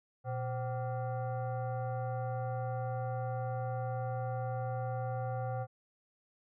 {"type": "tone with frequency modulation", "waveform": "sine", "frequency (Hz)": 119.9, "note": "A#2", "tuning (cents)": 49, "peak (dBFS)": -33, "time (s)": [0.24, 5.67], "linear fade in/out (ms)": 50, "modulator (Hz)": 642, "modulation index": 1, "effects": []}